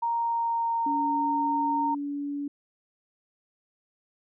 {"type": "tone with pitch glide", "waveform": "sine", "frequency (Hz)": [932, 921.8], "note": ["A#5", "A#5"], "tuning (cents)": [-1, -20], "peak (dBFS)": -24, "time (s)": [0.02, 1.95], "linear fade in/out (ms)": 10, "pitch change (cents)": -19, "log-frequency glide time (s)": [0.13, 0.84]}
{"type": "tone", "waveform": "sine", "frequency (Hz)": 286, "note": "D4", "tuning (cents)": -46, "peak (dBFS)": -29, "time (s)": [0.86, 2.48], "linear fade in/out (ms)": 5}
{"effects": []}